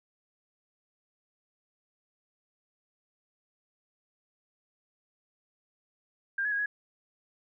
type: tone with pitch steps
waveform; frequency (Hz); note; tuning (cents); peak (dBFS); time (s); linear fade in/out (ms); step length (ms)
sine; 1598 / 1694 / 1639 / 1675; G6 / G#6 / G#6 / G#6; +33 / +34 / -23 / +14; -27; 6.38-6.66; 5; 70
effects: none